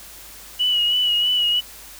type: tone with vibrato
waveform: sine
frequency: 2930 Hz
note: F#7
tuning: 18 cents flat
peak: -16 dBFS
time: 0.59-1.61 s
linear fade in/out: 20 ms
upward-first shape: sine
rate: 3.1 Hz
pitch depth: 34 cents each way
effects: added 50 Hz sine -50 dBFS peak until 1.99 s + white hiss -41 dBFS RMS until 1.99 s